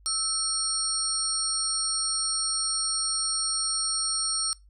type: tone cluster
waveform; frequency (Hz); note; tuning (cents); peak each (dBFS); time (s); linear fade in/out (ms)
sine; 1306 / 4349 / 5360 / 5580 / 8690; E6 / C#8 / E8 / F8 / C#9; -17 / -34 / +28 / -2 / -35; -37 / -32 / -35 / -32 / -28; 0.06-4.53; 0
effects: noise-tail reverb RT60 0.2 s tail -22 dB re dry + added 50 Hz sine -52 dBFS peak until 4.69 s